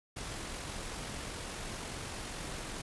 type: noise with amplitude modulation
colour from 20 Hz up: pink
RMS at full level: -40 dBFS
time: 0.16-2.82 s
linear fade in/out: 10 ms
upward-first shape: sine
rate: 45 Hz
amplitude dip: 25%
effects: resampled to 24000 Hz